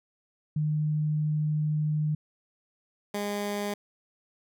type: tone pair in turn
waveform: sine / 15% pulse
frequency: 152.2 / 204.7 Hz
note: D#3 / G#3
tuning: -38 / -25 cents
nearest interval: perfect fourth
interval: 513 cents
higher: second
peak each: -24 / -23 dBFS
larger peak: second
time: 0.56-2.15 / 3.14-3.74 s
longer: first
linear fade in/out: 5 ms
effects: none